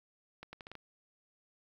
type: accelerating click train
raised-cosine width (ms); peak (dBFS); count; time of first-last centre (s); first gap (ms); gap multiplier
0.3; -30; 6; 0.43-0.753; 100; 0.78
effects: 11-bit